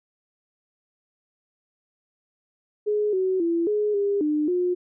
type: tone with pitch steps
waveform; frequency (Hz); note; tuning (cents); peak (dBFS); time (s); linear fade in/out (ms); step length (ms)
sine; 419.5 / 375.2 / 336.8 / 419.6 / 403.1 / 301.2 / 358.4; G#4 / F#4 / E4 / G#4 / G4 / D4 / F4; +17 / +24 / +37 / +18 / +48 / +44 / +45; -20; 2.86-4.75; 20; 270
effects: none